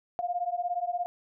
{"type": "beating tone pair", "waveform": "sine", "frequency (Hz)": [698, 715], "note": ["F5", "F5"], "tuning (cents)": [-1, 41], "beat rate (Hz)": 17, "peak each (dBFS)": -31, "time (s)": [0.19, 1.06], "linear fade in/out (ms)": 0, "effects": []}